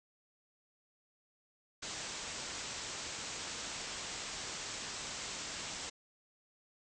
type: low-pass noise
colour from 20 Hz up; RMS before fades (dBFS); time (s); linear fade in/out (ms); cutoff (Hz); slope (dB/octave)
white; -43; 1.82-5.9; 10; 8000; 96
effects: none

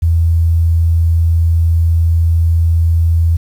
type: tone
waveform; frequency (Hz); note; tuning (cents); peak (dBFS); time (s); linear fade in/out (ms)
sine; 82.9; E2; +10; -8; 0.02-3.37; 10
effects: 7-bit

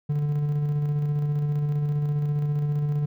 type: tone with tremolo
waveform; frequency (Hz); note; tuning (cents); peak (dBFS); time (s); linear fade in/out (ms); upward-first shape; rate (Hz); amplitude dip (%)
triangle; 147.1; D3; +3; -19; 0.09-3.06; 10; square; 15; 25
effects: none

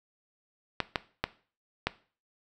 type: clicks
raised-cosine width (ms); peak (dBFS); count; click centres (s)
0.3; -10; 4; 0.803 / 0.958 / 1.24 / 1.87
effects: noise-tail reverb RT60 0.4 s tail -17 dB re dry

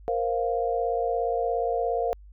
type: chord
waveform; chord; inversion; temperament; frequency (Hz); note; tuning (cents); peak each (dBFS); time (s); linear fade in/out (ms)
sine; Bb suspended second; none; equal; 466.2 / 523.3 / 698.5; Bb4 / C5 / F5; 0 / 0 / 0; -27 / -30 / -27; 0.08-2.13; 0
effects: added 50 Hz sine -45 dBFS peak until 2.32 s

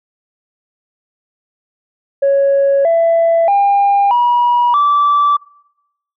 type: tone with pitch steps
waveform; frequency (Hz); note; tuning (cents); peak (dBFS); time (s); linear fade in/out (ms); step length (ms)
sine; 554.4 / 667 / 802.4 / 965.3 / 1161.2; C#5 / E5 / G5 / B5 / D6; 0 / +20 / +40 / -40 / -20; -7; 2.22-5.37; 10; 630
effects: noise-tail reverb RT60 0.8 s tail -23 dB re dry + tanh soft clip ceiling -6 dBFS

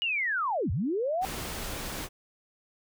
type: linear two-way sweep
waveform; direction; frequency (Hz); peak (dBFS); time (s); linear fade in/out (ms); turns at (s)
sine; down then up; 2916 to 69.3 to 783; -26; 0.02-1.25; 0; 0.71
type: noise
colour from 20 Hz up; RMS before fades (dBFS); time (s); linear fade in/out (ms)
pink; -36; 1.21-2.09; 50
effects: none

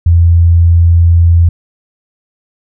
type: tone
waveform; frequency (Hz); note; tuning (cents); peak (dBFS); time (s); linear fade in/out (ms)
sine; 84.8; E2; +50; -3; 0.06-1.49; 5
effects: none

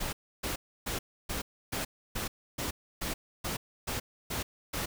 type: noise bursts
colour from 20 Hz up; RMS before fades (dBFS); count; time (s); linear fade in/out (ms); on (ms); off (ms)
pink; -34; 12; 0-4.86; 10; 130; 300
effects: none

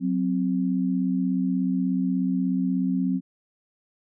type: tone pair together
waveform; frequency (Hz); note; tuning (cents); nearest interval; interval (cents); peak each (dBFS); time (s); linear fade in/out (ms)
sine; 184.9 / 261.5; F#3 / C4; -1 / -1; tritone; 600; -24; 0-3.21; 50
effects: none

